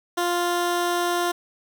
15% pulse tone, 350 Hz, F4, 4 cents sharp, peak -15 dBFS, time 0.17-1.32 s, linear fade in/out 10 ms, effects none

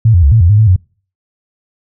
sine tone with pitch steps, 112.7 / 87 / 70.4 / 112.2 / 85.4 / 104.5 / 109.7 / 91.9 Hz, A2 / F2 / C#2 / A2 / F2 / G#2 / A2 / F#2, +42 / -6 / +27 / +34 / -38 / +11 / -5 / -11 cents, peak -4 dBFS, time 0.05-0.762 s, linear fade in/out 5 ms, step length 89 ms, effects noise-tail reverb RT60 0.4 s tail -24 dB re dry

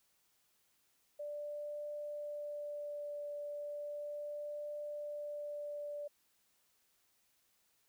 sine tone with vibrato, 587.3 Hz, D5, in tune, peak -40 dBFS, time 1.19-6.08 s, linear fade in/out 10 ms, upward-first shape triangle, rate 0.35 Hz, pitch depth 11 cents each way, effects white hiss -75 dBFS RMS until 7.88 s

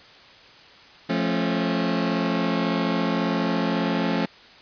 sawtooth chord, F augmented, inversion none, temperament just, 174.61 / 218.3 / 272.8 Hz, F3 / A3 / C#4, 0 / -13 / -28 cents, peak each -22 dBFS, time 1.09-4.26 s, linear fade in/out 10 ms, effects white hiss -48 dBFS RMS until 4.61 s + resampled to 11025 Hz

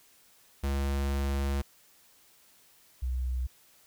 square / sine tone pair in turn, 69.3 / 63.05 Hz, C#2 / B1, 0 / +36 cents, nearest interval major second, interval 164 cents, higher first, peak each -28 dBFS, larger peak neither, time 0.63-1.62 / 3.02-3.47 s, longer first, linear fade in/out 10 ms, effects white hiss -61 dBFS RMS until 3.86 s

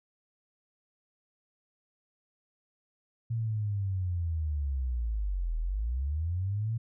sine linear two-way sweep, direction down then up, 116.54 to 38.89 to 116.54 Hz, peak -28 dBFS, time 3.3-6.78 s, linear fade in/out 10 ms, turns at 5.58 s, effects none

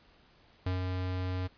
square tone with ADSR envelope, 92 Hz, F#2, 9 cents flat, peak -29 dBFS, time 0.66-1.48 s, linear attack 5 ms, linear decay 130 ms, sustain -3 dB, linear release 18 ms, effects pink hiss -62 dBFS RMS until 1.57 s + resampled to 11025 Hz

